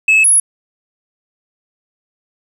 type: tone pair in turn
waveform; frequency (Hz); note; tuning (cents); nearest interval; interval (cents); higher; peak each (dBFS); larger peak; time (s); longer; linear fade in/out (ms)
sine; 2594 / 10484; E7 / E9; -28 / -11; 2 octaves; 2417; second; -4; neither; 0.08-0.24 / 0.24-0.4; neither; 5
effects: tanh soft clip ceiling -6 dBFS + 7-bit